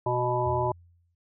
harmonic tone, 123.47 Hz, B2, in tune, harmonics 1 / 3 / 5 / 7 / 8, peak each -30 / -30 / -30 / -30 / -30 dBFS, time 0.06-0.72 s, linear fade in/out 5 ms
sine tone with exponential decay, 86.3 Hz, F2, 20 cents flat, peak -31 dBFS, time 0.46-1.15 s, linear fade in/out 5 ms, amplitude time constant 150 ms
effects none

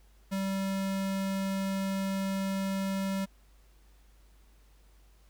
square tone, 193.8 Hz, G3, 20 cents flat, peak -30 dBFS, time 0.31-3.26 s, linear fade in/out 20 ms, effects added 50 Hz sine -57 dBFS peak until 5.29 s + pink hiss -67 dBFS RMS until 5.29 s

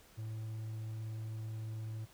triangle tone, 110.2 Hz, A2, 3 cents sharp, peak -37 dBFS, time 0.17-2.06 s, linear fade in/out 20 ms, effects pink hiss -62 dBFS RMS until 2.13 s

